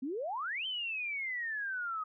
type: exponential two-way sweep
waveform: sine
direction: up then down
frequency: 246.4 to 3136 to 1245 Hz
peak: -34 dBFS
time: 0.02-2.04 s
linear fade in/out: 10 ms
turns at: 0.66 s
effects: none